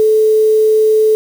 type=tone with quantisation; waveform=sine; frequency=434.1 Hz; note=A4; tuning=23 cents flat; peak=-7 dBFS; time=0-1.15 s; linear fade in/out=0 ms; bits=5; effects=none